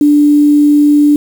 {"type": "tone with quantisation", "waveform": "sine", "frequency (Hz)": 293.7, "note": "D4", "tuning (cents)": 0, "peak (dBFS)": -4, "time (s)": [0.01, 1.16], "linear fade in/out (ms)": 2, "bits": 5, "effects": []}